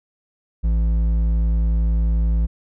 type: tone with hard clipping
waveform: triangle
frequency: 55.6 Hz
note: A1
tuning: 19 cents sharp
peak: -17 dBFS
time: 0.63-2.47 s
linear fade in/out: 20 ms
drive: 10 dB
effects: none